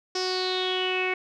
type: tone with low-pass filter sweep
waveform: sawtooth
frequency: 370 Hz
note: F#4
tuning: in tune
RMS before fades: -27 dBFS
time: 0.15-1.14 s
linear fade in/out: 5 ms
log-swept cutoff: 5400 to 2300 Hz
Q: 8.2
effects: none